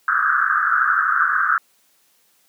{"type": "band-pass noise", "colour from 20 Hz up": "white", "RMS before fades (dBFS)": -18, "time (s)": [0.08, 1.58], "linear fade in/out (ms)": 2, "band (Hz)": [1200, 1600], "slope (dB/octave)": 96, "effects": ["white hiss -60 dBFS RMS until 2.48 s", "high-pass 150 Hz 12 dB/octave"]}